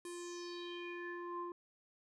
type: tone with low-pass filter sweep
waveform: square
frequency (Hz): 349.2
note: F4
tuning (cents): 0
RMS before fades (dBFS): -45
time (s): 0.05-1.52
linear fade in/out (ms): 2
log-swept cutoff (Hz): 10000 to 850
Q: 4.9
effects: none